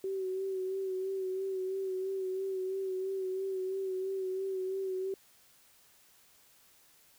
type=tone with vibrato; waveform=sine; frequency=380 Hz; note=F#4; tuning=46 cents sharp; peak=-32 dBFS; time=0.04-5.14 s; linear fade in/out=2 ms; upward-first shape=sine; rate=3 Hz; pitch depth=34 cents each way; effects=white hiss -63 dBFS RMS until 7.18 s